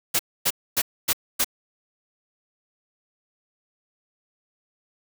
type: noise bursts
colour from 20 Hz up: white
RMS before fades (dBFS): -21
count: 5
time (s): 0.14-1.445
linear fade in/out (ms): 10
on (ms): 53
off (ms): 260
effects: none